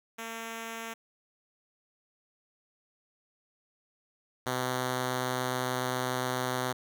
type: tone pair in turn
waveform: 5% pulse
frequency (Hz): 227.1 / 127.18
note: A#3 / C3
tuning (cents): -45 / -49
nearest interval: minor seventh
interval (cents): 1004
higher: first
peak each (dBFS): -26 / -18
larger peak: second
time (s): 0.18-0.94 / 4.46-6.73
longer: second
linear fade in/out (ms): 10
effects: none